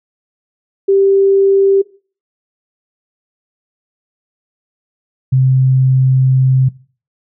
sine tone pair in turn, 392 / 130.81 Hz, G4 / C3, 0 / 0 cents, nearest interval octave + perfect fifth, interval 1900 cents, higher first, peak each -7 dBFS, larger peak neither, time 0.88-1.82 / 5.32-6.69 s, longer second, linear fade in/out 10 ms, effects noise-tail reverb RT60 0.4 s tail -20 dB re dry

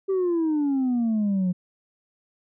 sine exponential sweep, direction down, 392.6 to 176.8 Hz, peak -18 dBFS, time 0.08-1.53 s, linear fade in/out 20 ms, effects tanh soft clip ceiling -19 dBFS

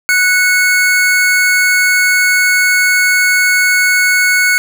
square tone pair together, 1480 / 2196 Hz, F#6 / C#7, 0 / -17 cents, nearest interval perfect fifth, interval 683 cents, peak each -12 dBFS, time 0.09-4.58 s, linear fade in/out 0 ms, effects none

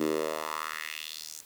10% pulse tone with high-pass filter sweep, 77.78 Hz, D#2, in tune, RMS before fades -34 dBFS, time 0-1.41 s, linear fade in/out 5 ms, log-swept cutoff 290 to 7100 Hz, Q 2.6, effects white hiss -54 dBFS RMS until 1.45 s

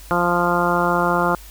harmonic tone, 174.61 Hz, F3, in tune, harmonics 1 / 2 / 3 / 4 / 5 / 6 / 7 / 8, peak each -24 / -24 / -24 / -24 / -24 / -24 / -24 / -24 dBFS, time 0.11-1.35 s, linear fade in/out 0 ms, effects added 50 Hz sine -39 dBFS peak until 1.5 s + white hiss -44 dBFS RMS until 1.5 s

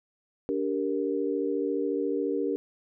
sine chord, G minor, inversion second, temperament equal with one note detuned, 288.6 / 392 / 466.2 Hz, D4 / G4 / Bb4, -30 / 0 / 0 cents, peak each -30 dBFS, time 0.49-2.56 s, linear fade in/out 0 ms, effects none

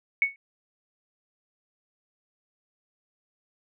sine tone with exponential decay, 2217 Hz, C#7, in tune, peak -15 dBFS, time 0.22-0.36 s, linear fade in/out 1 ms, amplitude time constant 30 ms, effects none

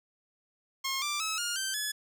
10% pulse tone with pitch steps, 1075 / 1179.1 / 1293.3 / 1418.5 / 1555.8 / 1706.5 Hz, C6 / D6 / E6 / F6 / G6 / G#6, +47 / +7 / -33 / +27 / -14 / +47 cents, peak -22 dBFS, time 0.84-1.92 s, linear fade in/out 10 ms, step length 180 ms, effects none

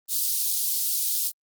white high-pass noise, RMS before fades -25 dBFS, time 0.08-1.32 s, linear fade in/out 50 ms, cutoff 4100 Hz, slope 24 dB/octave, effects Opus 32 kbps

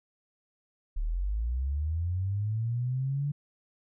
sine linear sweep, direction up, 34.44 to 146.2 Hz, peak -27 dBFS, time 0.96-3.32 s, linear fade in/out 10 ms, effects none

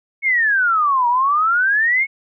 sine exponential two-way sweep, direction down then up, 2217 to 943 to 2217 Hz, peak -13 dBFS, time 0.22-2.07 s, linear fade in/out 50 ms, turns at 1.08 s, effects none

